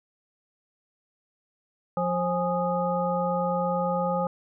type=harmonic tone with a mistuned harmonic; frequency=177.1 Hz; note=F3; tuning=24 cents sharp; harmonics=1 / 3 / 5 / 7; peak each=-29 / -27 / -29 / -32 dBFS; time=1.97-4.27 s; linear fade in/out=2 ms; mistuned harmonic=5; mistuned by=-110 cents; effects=none